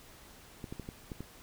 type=clicks; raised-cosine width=3 ms; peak=-27 dBFS; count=6; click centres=0.642 / 0.725 / 0.797 / 0.889 / 1.118 / 1.206 s; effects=pink hiss -55 dBFS RMS until 1.42 s